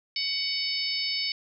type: harmonic tone with a mistuned harmonic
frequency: 746 Hz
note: F#5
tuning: 14 cents sharp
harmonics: 3 / 4 / 5 / 6 / 7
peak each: -34 / -36 / -36 / -31 / -31 dBFS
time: 0.16-1.32 s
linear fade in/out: 2 ms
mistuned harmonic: 6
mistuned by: +18 cents
effects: none